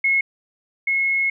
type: tone pair in turn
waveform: sine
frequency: 2173 / 2173 Hz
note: C#7 / C#7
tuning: -35 / -35 cents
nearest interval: unison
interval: 0 cents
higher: neither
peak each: -15 / -17 dBFS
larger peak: first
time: 0.04-0.21 / 0.87-1.3 s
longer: second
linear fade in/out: 5 ms
effects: none